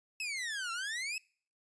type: exponential two-way sweep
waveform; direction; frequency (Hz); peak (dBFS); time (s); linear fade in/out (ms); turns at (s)
sawtooth; down then up; 2637 to 1338 to 2637; -32; 0.2-1.18; 2; 0.72
effects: noise-tail reverb RT60 0.5 s tail -26 dB re dry + resampled to 22050 Hz